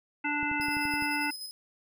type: harmonic tone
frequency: 293.7 Hz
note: D4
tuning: in tune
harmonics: 1 / 3 / 5 / 7 / 9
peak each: -34 / -34 / -34 / -34 / -34 dBFS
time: 0.24-1.31 s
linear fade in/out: 10 ms
type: click train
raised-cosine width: 3 ms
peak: -29 dBFS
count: 8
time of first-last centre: 0.43-1.023 s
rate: 11.8 Hz
type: tone with tremolo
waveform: sawtooth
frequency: 5060 Hz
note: D#8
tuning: 28 cents sharp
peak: -34 dBFS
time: 0.61-1.51 s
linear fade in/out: 0 ms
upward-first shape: square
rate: 10 Hz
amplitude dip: 40%
effects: none